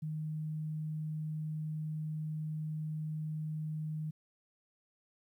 sine tone, 154.9 Hz, D#3, 7 cents flat, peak -35 dBFS, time 0.02-4.11 s, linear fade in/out 10 ms, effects 12-bit

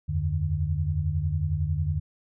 sine tone cluster, 80.5 / 91.5 / 148.5 Hz, E2 / F#2 / D3, -41 / -19 / +20 cents, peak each -28 dBFS, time 0.08-2 s, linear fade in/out 20 ms, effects none

